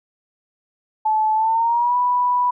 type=tone with pitch glide; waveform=sine; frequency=867 to 984.5 Hz; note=A5 to B5; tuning=-26 to -6 cents; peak=-15 dBFS; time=1.05-2.51 s; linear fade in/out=10 ms; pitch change=+220 cents; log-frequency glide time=1.34-1.96 s; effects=none